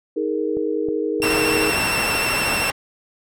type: chord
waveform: sine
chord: D# suspended fourth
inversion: none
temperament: equal with one note detuned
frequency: 314.4 / 415.3 / 466.2 Hz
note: D#4 / G#4 / A#4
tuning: +18 / 0 / 0 cents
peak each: -24 dBFS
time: 0.16-1.71 s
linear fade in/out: 10 ms
type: click train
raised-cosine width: 2 ms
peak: -19 dBFS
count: 6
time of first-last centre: 0.57-2.152 s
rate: 3.16 Hz
type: tone with vibrato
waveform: sawtooth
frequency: 2700 Hz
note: E7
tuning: 41 cents sharp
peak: -18 dBFS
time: 1.22-2.7 s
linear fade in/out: 0 ms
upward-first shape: sine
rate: 13 Hz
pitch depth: 27 cents each way
type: low-pass noise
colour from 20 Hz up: white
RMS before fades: -24 dBFS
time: 1.22-2.72 s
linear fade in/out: 20 ms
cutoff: 1900 Hz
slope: 12 dB/octave
effects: none